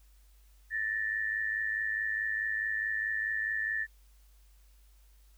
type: tone pair together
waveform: sine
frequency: 1760 / 1864.7 Hz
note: A6 / A#6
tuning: 0 / 0 cents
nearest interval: minor second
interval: 100 cents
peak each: -31 / -35 dBFS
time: 0.7-3.87 s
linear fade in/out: 50 ms
effects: added 50 Hz sine -57 dBFS peak until 5.37 s + white hiss -69 dBFS RMS until 5.37 s